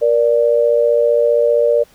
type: tone pair together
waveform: sine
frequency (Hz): 472 / 587.3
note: A#4 / D5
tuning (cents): +22 / 0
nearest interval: major third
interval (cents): 378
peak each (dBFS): -13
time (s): 0.01-1.84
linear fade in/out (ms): 20
effects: pink hiss -50 dBFS RMS until 1.94 s